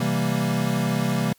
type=chord; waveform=square; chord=C dominant seventh; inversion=none; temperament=equal; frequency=130.81 / 164.81 / 196 / 233.1 Hz; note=C3 / E3 / G3 / Bb3; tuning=0 / 0 / 0 / 0 cents; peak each=-27 dBFS; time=0-1.33 s; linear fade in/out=5 ms; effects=white hiss -60 dBFS RMS until 1.38 s + MP3 96 kbps